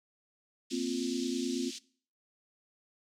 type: band-pass noise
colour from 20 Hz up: pink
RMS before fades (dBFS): -44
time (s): 0.7-1.79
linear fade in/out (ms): 10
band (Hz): 3300 to 7100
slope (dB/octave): 24
type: chord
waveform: sine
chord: Bb suspended second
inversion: none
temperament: just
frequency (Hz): 233.1 / 262.2 / 349.6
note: Bb3 / C4 / F4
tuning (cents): 0 / +4 / +2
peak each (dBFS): -37 / -33 / -36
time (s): 0.71-1.71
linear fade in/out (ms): 20
effects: noise-tail reverb RT60 0.5 s tail -22 dB re dry